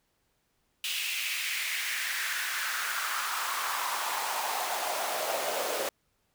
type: noise with high-pass filter sweep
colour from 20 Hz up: pink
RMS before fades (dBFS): -32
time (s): 0.84-5.89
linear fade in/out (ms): 2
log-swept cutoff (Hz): 2800 to 510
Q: 3.1
effects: pink hiss -74 dBFS RMS until 6.34 s

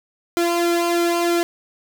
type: tone with flanger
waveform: sawtooth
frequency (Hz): 343.3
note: F4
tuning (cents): -30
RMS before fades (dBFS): -19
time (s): 0.37-1.43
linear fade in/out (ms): 0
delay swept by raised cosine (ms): 1.8 to 2.39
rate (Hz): 3.1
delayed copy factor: -0.7
effects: none

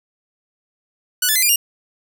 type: tone with pitch steps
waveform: 5% pulse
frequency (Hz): 1480 / 1739.8 / 2045 / 2404 / 2826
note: F#6 / A6 / C7 / D7 / F7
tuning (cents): 0 / -20 / -40 / +40 / +20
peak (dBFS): -4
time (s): 1.22-1.56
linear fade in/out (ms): 5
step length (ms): 68
effects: none

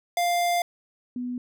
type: tone pair in turn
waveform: square / sine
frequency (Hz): 698.5 / 247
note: F5 / B3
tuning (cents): 0 / 0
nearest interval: octave + tritone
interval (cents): 1800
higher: first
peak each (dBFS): -22 / -28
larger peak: first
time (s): 0.17-0.62 / 1.16-1.38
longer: first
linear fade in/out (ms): 2
effects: none

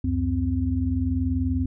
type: tone cluster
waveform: sine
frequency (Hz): 71.1 / 91.4 / 258.5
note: C#2 / F#2 / C4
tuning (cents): +45 / -21 / -21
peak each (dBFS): -27 / -25 / -25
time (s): 0.04-1.66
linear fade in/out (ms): 5
effects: none

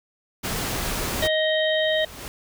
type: noise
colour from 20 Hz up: pink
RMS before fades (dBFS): -27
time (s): 0.43-1.28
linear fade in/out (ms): 20
type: harmonic tone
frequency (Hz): 626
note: D#5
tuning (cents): +10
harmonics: 1 / 3 / 5 / 6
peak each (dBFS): -21 / -26 / -28 / -29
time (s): 1.22-2.05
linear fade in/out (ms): 5
type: noise with exponential growth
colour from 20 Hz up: pink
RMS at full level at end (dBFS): -34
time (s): 1.36-2.28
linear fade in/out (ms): 0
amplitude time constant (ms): 200
effects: none

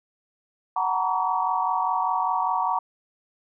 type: tone cluster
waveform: sine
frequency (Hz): 745 / 913 / 958 / 1137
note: F#5 / A#5 / A#5 / C#6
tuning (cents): +12 / -36 / +47 / +44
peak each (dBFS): -27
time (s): 0.76-2.79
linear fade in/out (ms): 5
effects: none

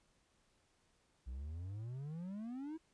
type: exponential sweep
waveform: triangle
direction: up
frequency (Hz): 59.2 to 329.6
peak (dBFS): -40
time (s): 1.26-2.78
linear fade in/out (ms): 20
effects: pink hiss -75 dBFS RMS until 2.93 s + resampled to 22050 Hz

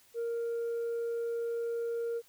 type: tone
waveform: sine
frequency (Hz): 466.2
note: A#4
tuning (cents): 0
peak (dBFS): -29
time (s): 0.14-2.22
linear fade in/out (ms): 50
effects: tanh soft clip ceiling -30 dBFS + white hiss -63 dBFS RMS until 2.28 s

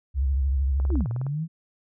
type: tone with vibrato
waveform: sine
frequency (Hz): 67.8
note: C#2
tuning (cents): -38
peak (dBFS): -20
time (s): 0.14-1.06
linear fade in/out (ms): 50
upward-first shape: sine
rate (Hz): 13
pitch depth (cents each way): 100
type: click train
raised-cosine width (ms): 1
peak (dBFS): -26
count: 10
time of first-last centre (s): 0.8-1.266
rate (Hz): 19.3
type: linear two-way sweep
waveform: sine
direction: down then up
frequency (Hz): 394.6 to 110 to 168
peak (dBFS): -25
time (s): 0.89-1.48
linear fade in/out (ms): 50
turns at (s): 1.08
effects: none

